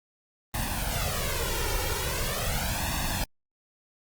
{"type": "noise with flanger", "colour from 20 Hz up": "pink", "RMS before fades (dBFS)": -29, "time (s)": [0.54, 3.24], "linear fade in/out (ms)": 2, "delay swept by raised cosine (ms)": [1.1, 2.2], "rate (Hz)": 0.41, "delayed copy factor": 0.9, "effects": ["Opus 32 kbps"]}